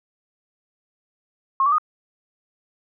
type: tone with pitch steps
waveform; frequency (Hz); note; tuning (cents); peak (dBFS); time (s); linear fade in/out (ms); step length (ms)
sine; 1078 / 1155.4 / 1238.3; C#6 / D6 / D#6; -49 / -29 / -9; -15; 1.6-1.783; 2; 61
effects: none